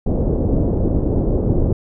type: low-pass noise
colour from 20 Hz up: pink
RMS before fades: -17 dBFS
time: 0.06-1.73 s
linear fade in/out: 5 ms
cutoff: 530 Hz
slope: 24 dB/octave
effects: none